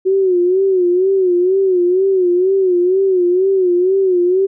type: tone with vibrato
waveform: sine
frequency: 370 Hz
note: F#4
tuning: in tune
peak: -10 dBFS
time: 0.05-4.47 s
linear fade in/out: 20 ms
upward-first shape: sine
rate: 2.1 Hz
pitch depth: 91 cents each way
effects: none